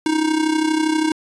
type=tone with amplitude modulation; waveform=square; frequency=313.4 Hz; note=D#4; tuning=13 cents sharp; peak=-14 dBFS; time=0.06-1.12 s; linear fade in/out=2 ms; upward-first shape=sine; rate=32.5 Hz; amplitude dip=65%; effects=resampled to 22050 Hz